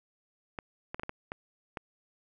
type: clicks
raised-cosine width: 0.5 ms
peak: -21 dBFS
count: 7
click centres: 0.588 / 0.945 / 0.996 / 1.034 / 1.094 / 1.319 / 1.772 s
effects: none